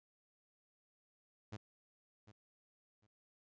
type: tone with echo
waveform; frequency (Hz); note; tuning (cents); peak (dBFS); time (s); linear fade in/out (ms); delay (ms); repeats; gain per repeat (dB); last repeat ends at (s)
sawtooth; 106.6; G#2; +46; -40; 1.52-1.57; 10; 750; 2; -14; 3.07
effects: resampled to 16000 Hz